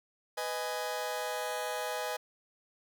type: chord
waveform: sawtooth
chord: G# minor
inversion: first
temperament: just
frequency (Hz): 498.4 / 623 / 830.6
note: B4 / D#5 / G#5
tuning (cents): +16 / +2 / 0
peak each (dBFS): -34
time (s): 0.37-2.17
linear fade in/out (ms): 10
effects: none